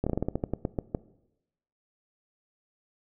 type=slowing click train; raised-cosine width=2 ms; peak=-14 dBFS; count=13; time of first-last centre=0.04-0.948 s; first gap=26 ms; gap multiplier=1.18; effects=noise-tail reverb RT60 0.9 s tail -19 dB re dry